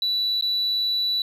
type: tone with dropouts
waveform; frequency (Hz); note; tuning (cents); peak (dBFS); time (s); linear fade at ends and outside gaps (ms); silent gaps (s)
sine; 3951; B7; 0; -19; 0.02-1.22; 2; 0.411-0.423
effects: tanh soft clip ceiling -18 dBFS